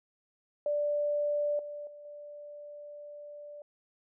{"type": "tone with level steps", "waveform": "sine", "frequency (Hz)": 587, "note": "D5", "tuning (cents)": -1, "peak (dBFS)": [-27, -38, -46, -43], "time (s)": [0.66, 3.62], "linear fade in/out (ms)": 2, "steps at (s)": [1.59, 1.87, 2.05], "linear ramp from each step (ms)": 2, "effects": []}